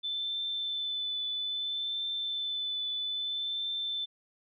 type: tone with vibrato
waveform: sine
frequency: 3520 Hz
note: A7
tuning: in tune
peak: -31 dBFS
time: 0.03-4.06 s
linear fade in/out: 20 ms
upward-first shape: triangle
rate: 0.61 Hz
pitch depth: 19 cents each way
effects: none